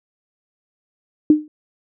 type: tone with exponential decay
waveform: sine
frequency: 303.8 Hz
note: D#4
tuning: 41 cents flat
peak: -4 dBFS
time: 1.3-1.48 s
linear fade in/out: 2 ms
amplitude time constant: 38 ms
effects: none